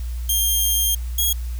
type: tone pair in turn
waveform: 5% pulse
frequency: 3201 / 3304 Hz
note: G7 / G#7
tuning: +36 / -10 cents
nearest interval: minor second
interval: 54 cents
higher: second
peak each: -9 dBFS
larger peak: neither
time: 0.29-0.95 / 1.18-1.33 s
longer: first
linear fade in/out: 5 ms
effects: added 60 Hz sine -24 dBFS peak until 1.59 s + white hiss -46 dBFS RMS until 1.59 s